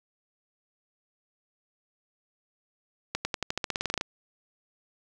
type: accelerating click train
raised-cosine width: 0.2 ms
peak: -11 dBFS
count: 15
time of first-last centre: 3.15-4.011 s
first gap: 100 ms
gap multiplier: 0.92
effects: none